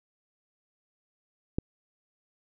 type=click; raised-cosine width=3 ms; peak=-14 dBFS; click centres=1.585 s; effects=none

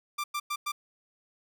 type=tone bursts; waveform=sawtooth; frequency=1182 Hz; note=D6; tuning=11 cents sharp; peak=-26 dBFS; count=4; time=0.18-0.72 s; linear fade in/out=10 ms; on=60 ms; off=100 ms; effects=none

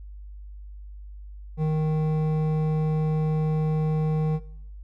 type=tone with hard clipping; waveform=sine; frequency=155.56 Hz; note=D#3; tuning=in tune; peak=-23 dBFS; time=1.57-4.4 s; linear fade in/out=50 ms; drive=10 dB; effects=noise-tail reverb RT60 0.7 s tail -18 dB re dry + added 50 Hz sine -38 dBFS peak until 4.83 s

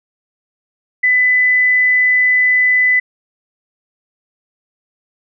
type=tone; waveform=sine; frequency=2001 Hz; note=B6; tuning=22 cents sharp; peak=-9 dBFS; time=1.03-3 s; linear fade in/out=10 ms; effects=none

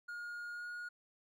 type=tone with pitch glide; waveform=triangle; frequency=1428 to 1439.6 Hz; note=F6 to F#6; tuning=+38 to -48 cents; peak=-40 dBFS; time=0.08-0.89 s; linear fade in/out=10 ms; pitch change=+14 cents; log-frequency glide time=0.53-0.65 s; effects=none

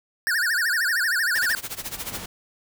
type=tone with vibrato; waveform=square; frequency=1632 Hz; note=G#6; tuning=31 cents flat; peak=-21 dBFS; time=0.27-1.55 s; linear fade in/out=0 ms; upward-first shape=sine; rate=13 Hz; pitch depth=230 cents each way
type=noise with exponential growth; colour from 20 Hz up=pink; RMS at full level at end=-34 dBFS; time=0.83-2.26 s; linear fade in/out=5 ms; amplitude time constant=310 ms
type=noise with tremolo; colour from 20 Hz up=white; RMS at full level=-30 dBFS; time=1.35-2.19 s; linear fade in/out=5 ms; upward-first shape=sine; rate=14 Hz; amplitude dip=95%
effects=none

